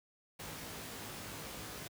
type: noise with comb filter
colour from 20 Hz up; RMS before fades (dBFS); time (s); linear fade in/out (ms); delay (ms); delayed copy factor
pink; -45; 0.39-1.88; 10; 19; +0.75
effects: high-pass 80 Hz 12 dB/octave